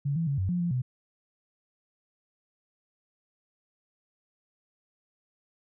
sine tone with pitch steps, 141.5 / 165.5 / 139.8 / 94.4 / 176.9 / 172.9 / 126.3 Hz, C#3 / E3 / C#3 / F#2 / F3 / F3 / B2, +36 / +7 / +15 / +35 / +23 / -17 / +39 cents, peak -25 dBFS, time 0.05-0.82 s, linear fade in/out 10 ms, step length 110 ms, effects none

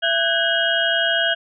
sine tone cluster, 669 / 1505 / 1637 / 2890 / 3226 Hz, E5 / F#6 / G#6 / F#7 / G7, +25 / +29 / -25 / -41 / +49 cents, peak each -23 dBFS, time 0.02-1.35 s, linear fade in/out 20 ms, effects none

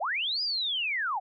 sine linear two-way sweep, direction up then down, 526 to 4992 to 695 Hz, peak -27 dBFS, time 0-1.2 s, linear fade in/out 20 ms, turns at 0.42 s, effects none

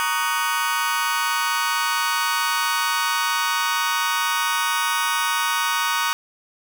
sawtooth chord, D# minor seventh, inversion second, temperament just, 933.4 / 1120.1 / 1244.5 / 1493.4 Hz, A#5 / C#6 / D#6 / F#6, +2 / +18 / 0 / +16 cents, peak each -22 dBFS, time 0-6.13 s, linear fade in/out 0 ms, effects none

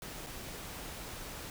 pink noise with dropouts, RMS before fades -44 dBFS, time 0.02-1.5 s, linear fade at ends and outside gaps 1 ms, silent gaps 0.264-0.268 s, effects none

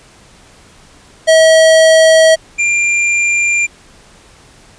square tone pair in turn, 642 / 2387 Hz, E5 / D7, -46 / +28 cents, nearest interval octave + major seventh, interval 2274 cents, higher second, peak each -5 / -11 dBFS, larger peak first, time 1.27-2.36 / 2.58-3.67 s, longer neither, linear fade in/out 20 ms, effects pink hiss -43 dBFS RMS until 4.78 s + resampled to 22050 Hz

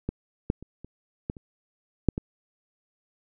clicks, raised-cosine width 3 ms, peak -15 / -10 / -29 / -28 / -16 / -30 / -6 / -16 dBFS, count 8, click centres 0.09 / 0.501 / 0.626 / 0.846 / 1.299 / 1.368 / 2.087 / 2.179 s, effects none

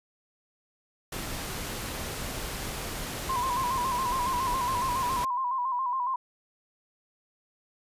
pink noise, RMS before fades -35 dBFS, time 1.12-5.25 s, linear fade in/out 5 ms
sine tone with vibrato, 1016 Hz, B5, 49 cents sharp, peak -26 dBFS, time 3.29-6.16 s, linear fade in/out 5 ms, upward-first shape square, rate 7.2 Hz, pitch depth 66 cents each way
effects resampled to 32000 Hz

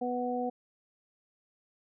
harmonic tone, 246.9 Hz, B3, in tune, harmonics 1 / 2 / 3, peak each -34 / -34 / -34 dBFS, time 0.01-0.5 s, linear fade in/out 10 ms, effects none

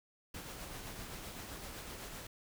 pink noise with tremolo, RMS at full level -45 dBFS, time 0.34-2.27 s, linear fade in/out 5 ms, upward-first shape triangle, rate 7.8 Hz, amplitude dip 35%, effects none

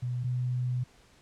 sine tone pair in turn, 123.47 / 124.83 Hz, B2 / B2, 0 / +19 cents, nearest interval unison, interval 19 cents, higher second, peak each -29 / -27 dBFS, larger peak second, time 0.02-0.24 / 0.24-0.84 s, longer second, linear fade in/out 10 ms, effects pink hiss -60 dBFS RMS until 1.21 s + low-pass 8000 Hz 12 dB/octave

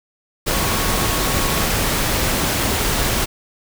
sine tone in noise, 1105 Hz, C#6, 6 cents flat, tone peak -29 dBFS, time 0.52-1.65 s, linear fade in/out 20 ms, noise pink, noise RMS -19 dBFS, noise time 0.46-3.26 s, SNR -13 dB, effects none

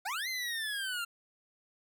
25% pulse linear two-way sweep, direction up then down, 688 to 2093 to 1367 Hz, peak -30 dBFS, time 0.05-1.05 s, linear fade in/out 10 ms, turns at 0.28 s, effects none

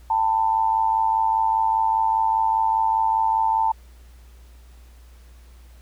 sine tone with amplitude modulation, 890 Hz, A5, 20 cents sharp, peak -14 dBFS, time 0.1-3.72 s, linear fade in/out 5 ms, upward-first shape sine, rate 105 Hz, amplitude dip 70%, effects added 60 Hz sine -44 dBFS peak until 5.81 s + pink hiss -57 dBFS RMS until 5.81 s

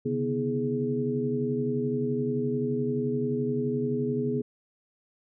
sine tone cluster, 133.3 / 144.9 / 245.1 / 320.6 / 417.9 Hz, C3 / D3 / B3 / E4 / G#4, +33 / -23 / -13 / -48 / +11 cents, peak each -33 / -37 / -29 / -38 / -29 dBFS, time 0.05-4.42 s, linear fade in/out 10 ms, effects none

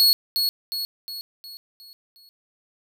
45% pulse tone with echo, 4348 Hz, C#8, 34 cents flat, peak -13 dBFS, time 0-0.13 s, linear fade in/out 0 ms, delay 360 ms, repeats 6, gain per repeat -6 dB, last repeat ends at 2.29 s, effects none

